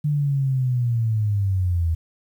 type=linear sweep; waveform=sine; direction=down; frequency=150.2 to 80 Hz; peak=-18 dBFS; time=0.04-1.95 s; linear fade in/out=10 ms; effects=9-bit